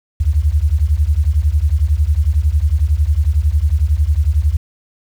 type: beating tone pair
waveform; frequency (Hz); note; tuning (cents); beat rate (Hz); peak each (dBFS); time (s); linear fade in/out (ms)
sine; 69.3 / 80.3; C#2 / E2; 0 / -45; 11; -14; 0.2-4.57; 10
effects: 7-bit